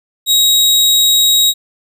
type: tone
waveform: sawtooth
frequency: 3805 Hz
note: A#7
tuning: 35 cents sharp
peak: -5 dBFS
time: 0.26-1.54 s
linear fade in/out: 50 ms
effects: none